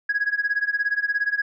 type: tone with tremolo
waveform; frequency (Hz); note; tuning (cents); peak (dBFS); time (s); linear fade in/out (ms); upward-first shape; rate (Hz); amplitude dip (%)
sine; 1661.2; G#6; 0; -16; 0.09-1.42; 5; sine; 17; 90
effects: tanh soft clip ceiling -15 dBFS